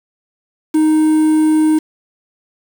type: tone with quantisation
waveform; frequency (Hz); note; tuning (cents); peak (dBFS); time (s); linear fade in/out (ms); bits
triangle; 311.1; D#4; 0; -7; 0.74-1.79; 10; 5
effects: none